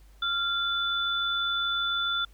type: tone pair together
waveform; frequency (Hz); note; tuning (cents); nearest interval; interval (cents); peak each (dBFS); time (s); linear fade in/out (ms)
sine; 1386 / 3493; F6 / A7; -14 / -13; octave + major third; 1601; -28; 0.22-2.25; 5
effects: added 50 Hz sine -51 dBFS peak until 2.33 s + pink hiss -63 dBFS RMS until 2.33 s